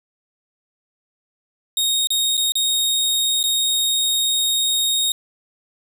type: tone with dropouts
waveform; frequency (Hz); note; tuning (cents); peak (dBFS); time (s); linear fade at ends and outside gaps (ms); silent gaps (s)
sawtooth; 3729; A#7; 0; -14; 1.77-5.12; 2; 2.072-2.104 / 2.37-2.376 / 2.521-2.554 / 3.43-3.438
effects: none